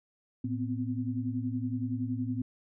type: tone cluster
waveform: sine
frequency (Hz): 111.8 / 248 / 258.7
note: A2 / B3 / C4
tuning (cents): +28 / +7 / -19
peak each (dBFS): -34 / -35 / -34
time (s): 0.44-2.42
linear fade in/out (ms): 5
effects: none